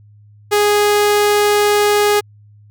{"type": "tone", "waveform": "sawtooth", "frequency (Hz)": 414.3, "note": "G#4", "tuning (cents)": -4, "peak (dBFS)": -7, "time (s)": [0.51, 2.21], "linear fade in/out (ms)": 20, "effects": ["added 104 Hz sine -42 dBFS peak until 2.7 s"]}